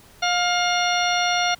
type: harmonic tone with a mistuned harmonic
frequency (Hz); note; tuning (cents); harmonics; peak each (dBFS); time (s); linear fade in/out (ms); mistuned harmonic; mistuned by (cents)
711; F5; +31; 1 / 2 / 3 / 4 / 5 / 6 / 8; -22 / -25 / -27 / -28 / -29 / -30 / -31; 0.22-1.55; 10; 2; -21
effects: pink hiss -50 dBFS RMS until 1.59 s